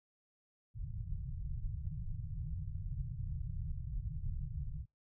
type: low-pass noise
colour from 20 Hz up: pink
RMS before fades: -40 dBFS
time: 0.74-4.86 s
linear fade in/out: 50 ms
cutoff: 160 Hz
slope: 96 dB/octave
effects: noise-tail reverb RT60 0.2 s tail -26 dB re dry